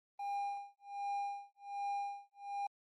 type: tone with tremolo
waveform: triangle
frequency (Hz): 805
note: G5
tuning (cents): +46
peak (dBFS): -33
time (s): 0.19-2.67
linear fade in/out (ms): 5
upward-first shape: sine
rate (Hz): 1.3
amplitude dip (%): 100
effects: Opus 24 kbps